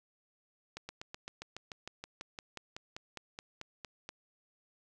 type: slowing click train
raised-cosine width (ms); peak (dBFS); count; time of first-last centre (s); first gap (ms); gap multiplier
0.2; -25; 20; 0.77-4.091; 120; 1.04
effects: none